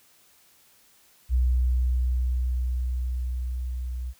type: tone with level ramp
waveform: sine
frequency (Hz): 62.3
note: B1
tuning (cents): +16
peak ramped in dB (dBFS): -18 to -29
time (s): 1.29-4.14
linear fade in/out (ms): 50
effects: white hiss -59 dBFS RMS until 4.19 s